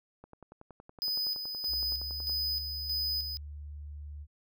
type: click train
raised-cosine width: 1 ms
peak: -35 dBFS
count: 23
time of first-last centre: 0.24-2.296 s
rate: 10.7 Hz
type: tone with tremolo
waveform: square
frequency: 5000 Hz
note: D#8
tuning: 8 cents sharp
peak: -30 dBFS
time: 1.02-3.37 s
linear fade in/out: 0 ms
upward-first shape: square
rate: 1.6 Hz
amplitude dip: 50%
type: tone with pitch glide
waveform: sine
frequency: 67.8 to 73.51 Hz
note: C#2 to D2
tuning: -38 to +2 cents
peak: -40 dBFS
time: 1.67-4.27 s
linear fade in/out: 50 ms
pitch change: +140 cents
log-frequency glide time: 1.88-2.18 s
effects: none